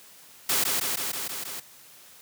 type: noise with echo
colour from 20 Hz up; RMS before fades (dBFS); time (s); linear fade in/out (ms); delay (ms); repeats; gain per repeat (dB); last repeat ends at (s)
white; -24; 0.49-0.64; 5; 160; 6; -2; 1.6
effects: white hiss -51 dBFS RMS until 2.21 s + high-pass 100 Hz 12 dB/octave